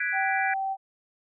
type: chord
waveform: sine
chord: G# half-diminished seventh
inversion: third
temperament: equal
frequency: 1480 / 1661.2 / 1975.5 / 2349 Hz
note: F#6 / G#6 / B6 / D7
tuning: 0 / 0 / 0 / 0 cents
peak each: -32 / -29 / -31 / -32 dBFS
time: 0-0.54 s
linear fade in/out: 5 ms
type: tone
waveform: sine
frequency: 774 Hz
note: G5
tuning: 22 cents flat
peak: -26 dBFS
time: 0.12-0.77 s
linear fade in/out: 50 ms
effects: none